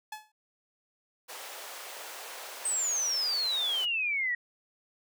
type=tone with exponential decay; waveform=sawtooth; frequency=857 Hz; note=A5; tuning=46 cents flat; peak=-31 dBFS; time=0.12-0.32 s; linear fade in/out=5 ms; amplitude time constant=43 ms
type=high-pass noise; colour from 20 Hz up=pink; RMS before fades=-43 dBFS; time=1.28-3.86 s; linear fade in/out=20 ms; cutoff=500 Hz; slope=24 dB/octave
type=exponential sweep; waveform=sine; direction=down; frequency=8400 to 1886 Hz; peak=-27 dBFS; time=2.65-4.35 s; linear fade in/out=5 ms
effects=none